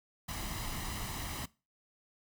pink noise with comb filter, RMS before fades -39 dBFS, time 0.28-1.46 s, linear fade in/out 10 ms, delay 1 ms, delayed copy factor +0.55, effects noise-tail reverb RT60 0.3 s tail -21 dB re dry

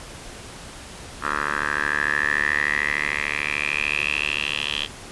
10% pulse tone with band-pass filter sweep, 73.42 Hz, D2, in tune, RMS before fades -24 dBFS, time 1.21-4.88 s, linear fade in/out 50 ms, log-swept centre 1400 to 3100 Hz, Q 8.4, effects pink hiss -39 dBFS RMS until 5.11 s + resampled to 24000 Hz

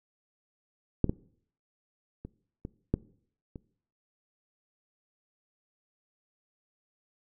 clicks, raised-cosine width 3 ms, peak -9 / -15 / -27 / -24 / -12 / -28 dBFS, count 6, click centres 1.043 / 1.095 / 2.25 / 2.651 / 2.94 / 3.558 s, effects noise-tail reverb RT60 0.6 s tail -21 dB re dry

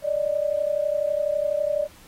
sine tone pair together, 578 / 610 Hz, D5 / D#5, -28 / -34 cents, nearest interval minor second, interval 94 cents, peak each -24 dBFS, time 0.02-1.88 s, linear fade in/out 50 ms, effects pink hiss -51 dBFS RMS until 2.07 s + AAC 48 kbps

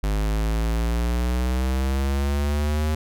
square exponential sweep, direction up, 50.8 to 77.7 Hz, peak -21 dBFS, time 0.03-2.95 s, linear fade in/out 5 ms, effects none

